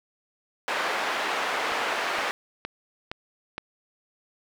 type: band-pass noise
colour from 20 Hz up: white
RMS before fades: -28 dBFS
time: 0.68-2.31 s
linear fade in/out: 0 ms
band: 480 to 1800 Hz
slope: 12 dB/octave
type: click train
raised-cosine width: 0.3 ms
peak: -16 dBFS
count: 5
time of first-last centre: 1.72-3.58 s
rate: 2.15 Hz
effects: none